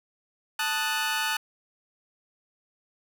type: chord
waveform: 20% pulse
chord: D# diminished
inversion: second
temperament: equal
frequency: 880 / 1244.5 / 1480 Hz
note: A5 / D#6 / F#6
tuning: 0 / 0 / 0 cents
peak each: -25 / -28 / -24 dBFS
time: 0.59-1.37 s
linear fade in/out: 5 ms
effects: 8-bit